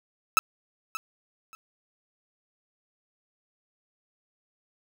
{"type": "tone with echo", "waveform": "30% pulse", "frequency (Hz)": 1308, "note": "E6", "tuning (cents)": -14, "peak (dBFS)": -14, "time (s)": [0.37, 0.39], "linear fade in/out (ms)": 0, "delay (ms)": 580, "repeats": 2, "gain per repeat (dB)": -14, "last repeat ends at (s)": 1.55, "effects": []}